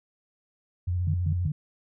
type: tone with vibrato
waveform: sine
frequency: 89.1 Hz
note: F2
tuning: 35 cents sharp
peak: -24 dBFS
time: 0.87-1.48 s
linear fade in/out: 10 ms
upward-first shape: triangle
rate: 15 Hz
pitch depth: 54 cents each way
type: tone bursts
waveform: sine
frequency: 150 Hz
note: D3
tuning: 37 cents sharp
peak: -25 dBFS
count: 3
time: 1.07-1.52 s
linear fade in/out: 5 ms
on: 70 ms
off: 120 ms
effects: none